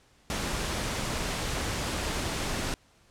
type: noise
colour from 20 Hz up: pink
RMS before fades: -31 dBFS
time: 0.3-2.74 s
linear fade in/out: 0 ms
effects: pink hiss -62 dBFS RMS until 3.1 s + low-pass 9000 Hz 12 dB/octave